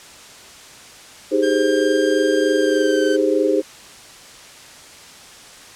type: chord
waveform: sine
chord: Ab major seventh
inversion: second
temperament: equal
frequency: 311.1 / 392 / 415.3 / 523.3 Hz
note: Eb4 / G4 / Ab4 / C5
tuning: 0 / 0 / 0 / 0 cents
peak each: -20 dBFS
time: 1.31-3.62 s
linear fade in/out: 20 ms
type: tone with pitch glide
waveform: sawtooth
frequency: 1600 to 1541.9 Hz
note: G6 to G6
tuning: +35 to -29 cents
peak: -22 dBFS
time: 1.42-3.17 s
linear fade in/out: 20 ms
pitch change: -64 cents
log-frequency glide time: 2.59-3.06 s
effects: white hiss -41 dBFS RMS until 5.75 s + low-pass 8000 Hz 12 dB/octave